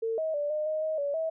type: tone with pitch steps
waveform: sine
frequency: 451.4 / 635 / 584 / 609 / 622 / 629 / 570 / 645 Hz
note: A4 / D#5 / D5 / D#5 / D#5 / D#5 / C#5 / E5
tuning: +44 / +35 / -10 / -37 / -1 / +19 / +48 / -38 cents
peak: -27 dBFS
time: 0.02-1.3 s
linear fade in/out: 10 ms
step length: 160 ms
effects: none